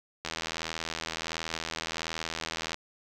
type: click train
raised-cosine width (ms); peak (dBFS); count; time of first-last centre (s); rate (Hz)
0.2; -15; 204; 0.25-2.744; 81.4
effects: none